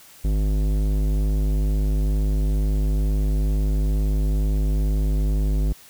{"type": "tone with tanh clipping", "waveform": "sine", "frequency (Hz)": 51.1, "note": "G#1", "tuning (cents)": -27, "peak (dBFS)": -20, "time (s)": [0.24, 5.73], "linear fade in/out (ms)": 10, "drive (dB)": 16, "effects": ["white hiss -48 dBFS RMS until 5.89 s"]}